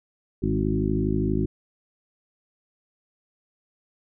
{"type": "harmonic tone with a mistuned harmonic", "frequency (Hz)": 52.4, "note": "G#1", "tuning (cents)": 16, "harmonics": [1, 2, 3, 4, 5, 6, 7], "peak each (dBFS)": [-29, -29, -29, -29, -29, -29, -29], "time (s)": [0.42, 1.46], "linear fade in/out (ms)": 10, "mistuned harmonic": 4, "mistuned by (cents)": -36, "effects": []}